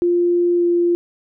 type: tone with pitch glide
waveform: sine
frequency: 349.2 to 346.6 Hz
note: F4 to F4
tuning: 0 to -13 cents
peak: -13 dBFS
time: 0.02-0.95 s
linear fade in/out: 0 ms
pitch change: -13 cents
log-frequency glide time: 0.56-0.64 s
effects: none